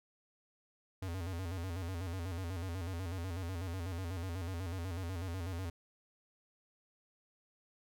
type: tone with vibrato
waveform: square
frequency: 89.3 Hz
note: F2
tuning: 39 cents sharp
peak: -38 dBFS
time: 1.02-5.7 s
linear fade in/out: 5 ms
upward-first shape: square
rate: 8.1 Hz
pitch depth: 100 cents each way
effects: none

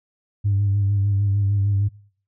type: tone with vibrato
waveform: sine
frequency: 100.3 Hz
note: G2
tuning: 40 cents sharp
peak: -15 dBFS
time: 0.44-1.89 s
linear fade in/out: 20 ms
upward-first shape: sine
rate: 6.6 Hz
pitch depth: 36 cents each way
effects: noise-tail reverb RT60 0.5 s tail -22 dB re dry + tanh soft clip ceiling -13 dBFS

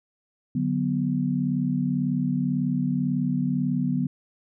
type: chord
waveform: sine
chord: B minor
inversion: first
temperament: equal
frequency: 146.83 / 185 / 246.9 Hz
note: D3 / F#3 / B3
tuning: 0 / 0 / 0 cents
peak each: -27 / -27 / -25 dBFS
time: 0.55-4.07 s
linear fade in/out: 5 ms
effects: none

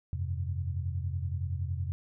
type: chord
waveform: sine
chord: F suspended second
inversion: none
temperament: equal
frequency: 87.31 / 98 / 130.81 Hz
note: F2 / G2 / C3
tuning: 0 / 0 / 0 cents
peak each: -32 / -37 / -37 dBFS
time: 0.13-1.92 s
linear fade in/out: 0 ms
effects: none

